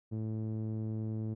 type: tone with low-pass filter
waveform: sawtooth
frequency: 109.6 Hz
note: A2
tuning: 6 cents flat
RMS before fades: -36 dBFS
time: 0.11-1.35 s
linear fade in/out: 20 ms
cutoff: 320 Hz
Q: 1.1
effects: none